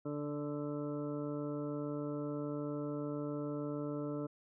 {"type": "harmonic tone with a mistuned harmonic", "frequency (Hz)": 146.83, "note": "D3", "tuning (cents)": 0, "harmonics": [1, 2, 3, 4, 6, 7, 8, 9], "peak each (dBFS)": [-43, -39, -43, -45, -61, -56, -61, -52], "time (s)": [0.05, 4.27], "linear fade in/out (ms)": 10, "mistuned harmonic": 1, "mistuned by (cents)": -19, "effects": []}